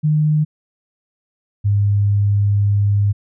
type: tone pair in turn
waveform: sine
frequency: 152.4 / 101.71 Hz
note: D#3 / G#2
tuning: -36 / -36 cents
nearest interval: perfect fifth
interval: 700 cents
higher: first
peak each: -12 dBFS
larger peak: neither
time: 0.03-0.45 / 1.64-3.13 s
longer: second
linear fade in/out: 20 ms
effects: none